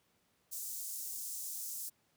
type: high-pass noise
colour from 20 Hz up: pink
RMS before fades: -42 dBFS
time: 0.51-1.9 s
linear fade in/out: 20 ms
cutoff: 6600 Hz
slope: 24 dB/octave
effects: pink hiss -74 dBFS RMS until 2.16 s + high-pass 100 Hz 12 dB/octave